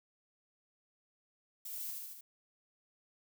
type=noise with echo; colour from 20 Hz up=violet; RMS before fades=-44 dBFS; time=1.65-1.91 s; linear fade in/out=5 ms; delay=75 ms; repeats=4; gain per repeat=-2 dB; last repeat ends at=2.21 s; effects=none